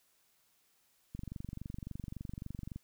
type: click train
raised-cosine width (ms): 5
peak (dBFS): -29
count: 39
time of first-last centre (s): 1.15-2.76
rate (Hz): 23.6
effects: white hiss -72 dBFS RMS until 2.83 s